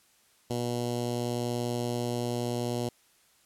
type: tone with notch filter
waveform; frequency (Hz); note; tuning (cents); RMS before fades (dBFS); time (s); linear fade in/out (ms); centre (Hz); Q
10% pulse; 120.7; B2; -39; -31; 0.5-2.89; 5; 1700; 0.66
effects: white hiss -64 dBFS RMS until 3.45 s + low-pass 12000 Hz 12 dB/octave